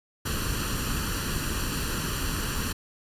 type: noise with comb filter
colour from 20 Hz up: pink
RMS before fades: -29 dBFS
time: 0.25-2.73 s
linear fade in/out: 10 ms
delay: 0.69 ms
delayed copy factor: +0.7
effects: resampled to 32000 Hz